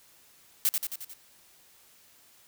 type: noise with echo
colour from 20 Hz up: blue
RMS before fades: -24 dBFS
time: 0.65-0.69 s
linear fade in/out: 0 ms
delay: 89 ms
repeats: 5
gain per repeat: -4 dB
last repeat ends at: 1.135 s
effects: white hiss -59 dBFS RMS until 2.47 s